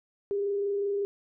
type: tone with frequency modulation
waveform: sine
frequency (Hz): 402.3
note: G4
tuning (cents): +45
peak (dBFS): -26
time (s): 0.31-1.05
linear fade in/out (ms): 0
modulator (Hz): 25.3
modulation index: 0.25
effects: none